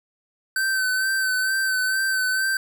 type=tone with vibrato; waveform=square; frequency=1536 Hz; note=G6; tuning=36 cents flat; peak=-21 dBFS; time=0.56-2.57 s; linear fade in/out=2 ms; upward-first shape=sine; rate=2.2 Hz; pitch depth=30 cents each way; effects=none